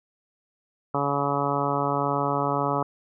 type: harmonic tone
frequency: 141.7 Hz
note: C#3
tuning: 38 cents sharp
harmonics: 1 / 2 / 3 / 4 / 5 / 6 / 7 / 8 / 9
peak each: -31 / -31 / -31 / -31 / -31 / -31 / -31 / -31 / -31 dBFS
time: 0.94-2.83 s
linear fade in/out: 5 ms
effects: none